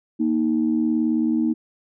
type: tone pair together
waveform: sine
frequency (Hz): 234.6 / 313.2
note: A#3 / D#4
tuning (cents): +11 / +11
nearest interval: perfect fourth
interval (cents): 500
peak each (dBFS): -20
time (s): 0.19-1.54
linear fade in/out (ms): 20
effects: tanh soft clip ceiling -10 dBFS